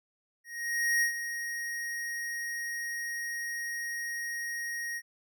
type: tone with ADSR envelope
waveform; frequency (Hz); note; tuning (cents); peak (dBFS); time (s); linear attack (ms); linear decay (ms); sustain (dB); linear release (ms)
square; 1876; A#6; +11; -24; 0.44-5.02; 580; 100; -10; 52
effects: none